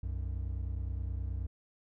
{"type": "tone pair together", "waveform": "triangle", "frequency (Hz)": [62.93, 92.5], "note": ["B1", "F#2"], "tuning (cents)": [33, 0], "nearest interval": "perfect fifth", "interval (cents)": 667, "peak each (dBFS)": [-33, -36], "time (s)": [0.03, 1.47], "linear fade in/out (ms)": 5, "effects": []}